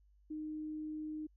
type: tone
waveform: sine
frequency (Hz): 307.8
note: D#4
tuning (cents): -19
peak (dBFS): -39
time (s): 0.3-1.27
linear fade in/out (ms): 10
effects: added 50 Hz sine -64 dBFS peak until 1.36 s